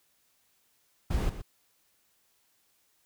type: noise with echo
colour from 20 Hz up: brown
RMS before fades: -28 dBFS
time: 1.1-1.3 s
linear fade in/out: 10 ms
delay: 120 ms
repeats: 1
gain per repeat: -11 dB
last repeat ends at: 1.42 s
effects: white hiss -70 dBFS RMS until 3.05 s